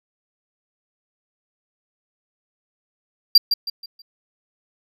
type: tone with echo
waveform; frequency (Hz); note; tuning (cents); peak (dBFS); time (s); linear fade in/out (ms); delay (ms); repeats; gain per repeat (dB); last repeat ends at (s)
triangle; 4739; D8; +15; -5; 3.35-3.38; 5; 160; 4; -9; 4.02
effects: none